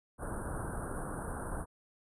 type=band-stop noise; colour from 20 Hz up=pink; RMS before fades=-38 dBFS; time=0.18-1.66 s; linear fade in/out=50 ms; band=1600 to 9100 Hz; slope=96 dB/octave; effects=resampled to 22050 Hz